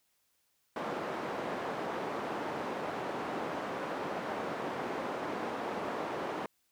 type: band-pass noise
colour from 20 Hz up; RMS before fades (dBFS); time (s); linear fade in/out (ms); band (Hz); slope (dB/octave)
white; -37; 0.76-6.46; 2; 220 to 880; 12
effects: white hiss -75 dBFS RMS until 6.71 s